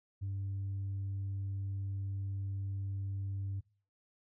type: tone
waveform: sine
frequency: 98 Hz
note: G2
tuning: in tune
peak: -33 dBFS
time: 0.21-3.61 s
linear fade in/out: 20 ms
effects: noise-tail reverb RT60 0.4 s tail -22 dB re dry + tanh soft clip ceiling -33 dBFS